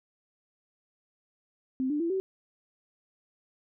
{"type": "tone with pitch steps", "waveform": "sine", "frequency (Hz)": [260.6, 295.9, 336, 381.5], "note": ["C4", "D4", "E4", "G4"], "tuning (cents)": [-7, 13, 33, -47], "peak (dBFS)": -26, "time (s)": [1.8, 2.2], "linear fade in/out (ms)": 0, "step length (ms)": 100, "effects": []}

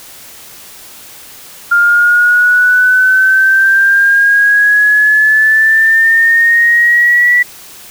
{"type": "exponential sweep", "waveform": "sine", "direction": "up", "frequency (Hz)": [1400, 1959], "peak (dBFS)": -5, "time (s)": [1.71, 7.43], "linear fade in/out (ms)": 10, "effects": ["white hiss -34 dBFS RMS until 7.9 s"]}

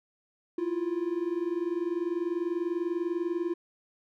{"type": "tone pair together", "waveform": "triangle", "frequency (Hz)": [331.3, 351.4], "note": ["E4", "F4"], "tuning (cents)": [9, 11], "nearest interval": "minor second", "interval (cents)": 102, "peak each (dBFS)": [-30, -28], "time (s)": [0.58, 3.54], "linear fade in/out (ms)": 5, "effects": []}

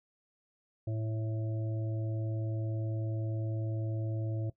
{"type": "harmonic tone", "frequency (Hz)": 110.2, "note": "A2", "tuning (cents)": 3, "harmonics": [1, 3, 5, 6], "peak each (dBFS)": [-32, -42, -46, -48], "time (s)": [0.87, 4.5], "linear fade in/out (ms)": 5, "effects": ["noise-tail reverb RT60 0.1 s tail -18 dB re dry"]}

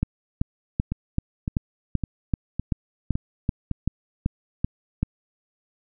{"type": "two click trains", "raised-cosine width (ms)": 5, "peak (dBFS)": [-9, -13], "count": [14, 6], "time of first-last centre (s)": [[0.03, 5.03], [0.92, 3.713]], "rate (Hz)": [2.6, 1.79], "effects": []}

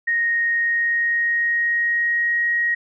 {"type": "tone with pitch glide", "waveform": "sine", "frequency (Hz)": [1864.7, 1887.5], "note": ["A#6", "A#6"], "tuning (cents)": [0, 21], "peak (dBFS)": -17, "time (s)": [0.07, 2.75], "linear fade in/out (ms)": 10, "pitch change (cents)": 21, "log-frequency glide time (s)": [0.55, 2.49], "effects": []}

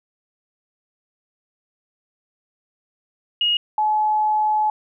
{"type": "tone pair in turn", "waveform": "sine", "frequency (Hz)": [2874, 854.4], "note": ["F7", "G#5"], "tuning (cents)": [49, 49], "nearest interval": "octave + major sixth", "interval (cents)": 2100, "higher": "first", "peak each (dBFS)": -16, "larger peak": "neither", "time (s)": [[3.41, 3.57], [3.78, 4.7]], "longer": "second", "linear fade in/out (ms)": 2, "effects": []}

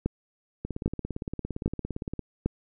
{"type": "two click trains", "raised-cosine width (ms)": 3, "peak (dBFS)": [-19, -12], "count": [28, 4], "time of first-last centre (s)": [[0.65, 2.193], [0.06, 2.46]], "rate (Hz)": [17.5, 1.25], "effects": []}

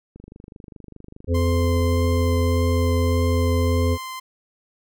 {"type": "click train", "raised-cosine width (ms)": 3, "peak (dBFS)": -28, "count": 57, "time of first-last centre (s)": [0.16, 2.409], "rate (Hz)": 24.9}
{"type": "harmonic tone", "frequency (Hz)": 85.4, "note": "F2", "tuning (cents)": -38, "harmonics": [1, 3, 5, 6], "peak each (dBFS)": [-18, -25, -27, -27], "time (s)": [1.27, 3.98], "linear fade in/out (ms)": 50}
{"type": "tone with vibrato", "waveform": "sawtooth", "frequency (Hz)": 1043, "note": "C6", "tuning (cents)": -6, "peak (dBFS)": -27, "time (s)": [1.34, 4.2], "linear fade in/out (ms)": 10, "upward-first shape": "triangle", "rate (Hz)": 1.7, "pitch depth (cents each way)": 11}
{"effects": []}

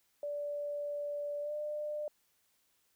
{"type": "tone with pitch glide", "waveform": "sine", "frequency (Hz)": [582, 598.4], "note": ["D5", "D5"], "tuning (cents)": [-16, 32], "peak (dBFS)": -35, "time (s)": [0.23, 2.08], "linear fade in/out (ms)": 2, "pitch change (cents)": 48, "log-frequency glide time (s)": [1.41, 1.53], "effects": ["white hiss -74 dBFS RMS until 2.95 s"]}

